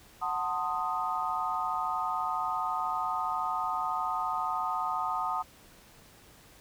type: chord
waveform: sine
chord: F# diminished seventh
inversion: none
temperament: equal with one note detuned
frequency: 740 / 892.3 / 1046.5 / 1244.5 Hz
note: F#5 / A5 / C6 / Eb6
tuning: 0 / +24 / 0 / 0 cents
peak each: -35 / -34 / -37 / -32 dBFS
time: 0.21-5.43 s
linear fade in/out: 20 ms
effects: pink hiss -56 dBFS RMS until 6.6 s

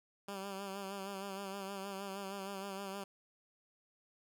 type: tone with vibrato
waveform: 10% pulse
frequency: 196 Hz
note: G3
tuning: in tune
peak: -33 dBFS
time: 0.28-3.04 s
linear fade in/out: 5 ms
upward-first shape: sine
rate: 6.4 Hz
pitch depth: 45 cents each way
effects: none

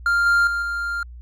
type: tone with level steps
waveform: triangle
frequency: 1397 Hz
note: F6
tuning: in tune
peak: -14 / -12 / -19 / -21 dBFS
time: 0.06-1.03 s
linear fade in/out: 2 ms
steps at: 0.26 / 0.47 / 0.62 s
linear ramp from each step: 2 ms
effects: added 60 Hz sine -36 dBFS peak until 1.21 s

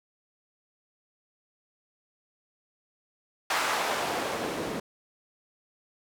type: noise with band-pass filter sweep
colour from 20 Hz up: white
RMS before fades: -30 dBFS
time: 3.5-4.8 s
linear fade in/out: 5 ms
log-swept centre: 1200 to 260 Hz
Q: 0.99
effects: none

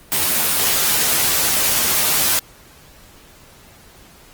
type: noise with comb filter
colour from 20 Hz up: white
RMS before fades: -17 dBFS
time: 0.12-2.39 s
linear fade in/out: 0 ms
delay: 13 ms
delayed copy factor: +0.7
effects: pink hiss -46 dBFS RMS until 4.33 s + Opus 24 kbps

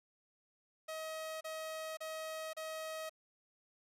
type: tone bursts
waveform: sawtooth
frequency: 634 Hz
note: D#5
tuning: 32 cents sharp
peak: -37 dBFS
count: 4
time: 0.88-3.096 s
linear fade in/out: 10 ms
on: 530 ms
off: 32 ms
effects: resampled to 32000 Hz + 11-bit

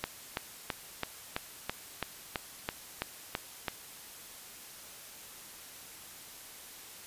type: click train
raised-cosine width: 0.3 ms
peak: -15 dBFS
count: 12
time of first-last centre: 0.04-3.682 s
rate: 3.02 Hz
effects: white hiss -49 dBFS RMS until 7.06 s + resampled to 32000 Hz

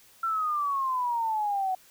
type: exponential sweep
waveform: sine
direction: down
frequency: 1361 to 740 Hz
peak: -25 dBFS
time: 0.23-1.75 s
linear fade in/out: 5 ms
effects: white hiss -57 dBFS RMS until 1.9 s

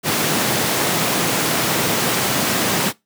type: high-pass noise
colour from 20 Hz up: pink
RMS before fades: -19 dBFS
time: 0.03-2.93 s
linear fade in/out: 50 ms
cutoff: 130 Hz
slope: 24 dB/octave
effects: noise-tail reverb RT60 0.2 s tail -22 dB re dry

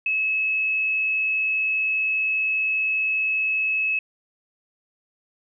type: tone with ADSR envelope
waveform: sine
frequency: 2585 Hz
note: E7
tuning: 34 cents flat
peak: -18 dBFS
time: 0.06-3.99 s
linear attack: 4 ms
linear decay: 3 ms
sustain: -2 dB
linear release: 3 ms
effects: none

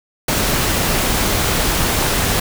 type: noise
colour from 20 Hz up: pink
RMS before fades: -17 dBFS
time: 0.28-2.4 s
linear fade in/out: 5 ms
effects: none

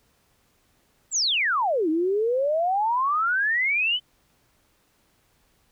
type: exponential two-way sweep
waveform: sine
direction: down then up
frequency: 7902 to 305.8 to 3087 Hz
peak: -20 dBFS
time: 1.11-4 s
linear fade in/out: 50 ms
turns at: 1.89 s
effects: pink hiss -65 dBFS RMS until 5.71 s

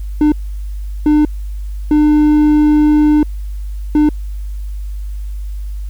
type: tone bursts at uneven times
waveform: triangle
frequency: 300.6 Hz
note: D4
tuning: 40 cents sharp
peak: -5 dBFS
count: 4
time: 0.21-0.32 / 1.06-1.25 / 1.91-3.23 / 3.95-4.09 s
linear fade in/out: 2 ms
effects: added 50 Hz sine -20 dBFS peak until 5.89 s + white hiss -50 dBFS RMS until 5.89 s

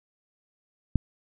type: click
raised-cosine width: 5 ms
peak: -9 dBFS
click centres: 0.957 s
effects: none

